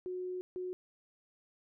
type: tone bursts at uneven times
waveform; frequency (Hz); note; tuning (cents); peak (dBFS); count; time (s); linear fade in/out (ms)
sine; 365.3; F#4; -22; -36; 2; 0.06-0.41 / 0.56-0.73; 0
effects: none